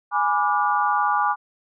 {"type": "chord", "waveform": "sine", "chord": "G# diminished seventh", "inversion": "none", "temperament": "equal with one note detuned", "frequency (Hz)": [830.6, 987.8, 1174.7, 1432.9], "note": ["G#5", "B5", "D6", "F6"], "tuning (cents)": [0, 0, 0, 44], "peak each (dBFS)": [-22, -25, -22, -27], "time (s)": [0.11, 1.36], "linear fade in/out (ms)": 50, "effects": []}